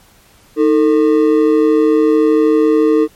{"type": "ring-modulated tone", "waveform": "triangle", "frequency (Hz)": 380.3, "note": "F#4", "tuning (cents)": 48, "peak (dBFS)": -3, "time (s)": [0.56, 3.08], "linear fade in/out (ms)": 50, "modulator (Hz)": 66.7, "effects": ["pink hiss -48 dBFS RMS until 3.15 s", "MP3 64 kbps"]}